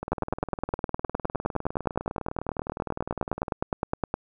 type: two click trains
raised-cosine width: 1 ms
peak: -11 / -18 dBFS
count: 40 / 69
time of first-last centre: 0.12-4.141 / 0.03-3.482 s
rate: 9.7 / 19.7 Hz
effects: none